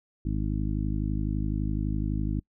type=harmonic tone; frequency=51.91 Hz; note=G#1; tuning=in tune; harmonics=1 / 2 / 3 / 4 / 5 / 6; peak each=-29 / -32 / -34 / -35 / -36 / -37 dBFS; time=0.25-2.4 s; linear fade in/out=5 ms; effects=noise-tail reverb RT60 0.1 s tail -26 dB re dry